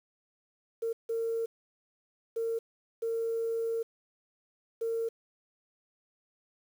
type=tone bursts at uneven times; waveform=sine; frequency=456.8 Hz; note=A#4; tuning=35 cents flat; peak=-28 dBFS; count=5; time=0.82-0.93 / 1.09-1.46 / 2.36-2.59 / 3.02-3.83 / 4.81-5.09 s; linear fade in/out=10 ms; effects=tanh soft clip ceiling -24 dBFS + 9-bit